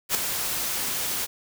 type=noise with ADSR envelope; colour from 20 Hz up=white; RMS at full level=-21 dBFS; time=0.09-1.27 s; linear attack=59 ms; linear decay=3 ms; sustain=-7 dB; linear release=29 ms; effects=none